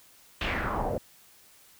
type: noise with low-pass filter sweep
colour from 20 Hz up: pink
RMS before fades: -30 dBFS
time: 0.41-0.98 s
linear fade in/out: 2 ms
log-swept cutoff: 3100 to 500 Hz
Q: 3
effects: white hiss -57 dBFS RMS until 1.79 s